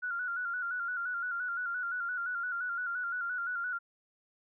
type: tone with vibrato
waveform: sine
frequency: 1433 Hz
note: F6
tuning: 44 cents sharp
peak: -32 dBFS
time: 0.02-3.79 s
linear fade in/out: 20 ms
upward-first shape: square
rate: 5.8 Hz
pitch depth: 53 cents each way
effects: none